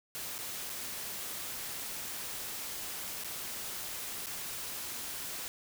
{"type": "noise with dropouts", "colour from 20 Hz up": "white", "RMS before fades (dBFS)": -40, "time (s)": [0.15, 5.48], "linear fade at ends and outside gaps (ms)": 0, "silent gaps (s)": [[0.381, 0.388], [0.695, 0.7], [3.237, 3.245], [4.26, 4.268]], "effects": []}